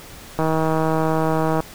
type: click train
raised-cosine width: 1 ms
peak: -7 dBFS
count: 194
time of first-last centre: 0.39-1.604 s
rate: 159 Hz
effects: pink hiss -40 dBFS RMS until 1.74 s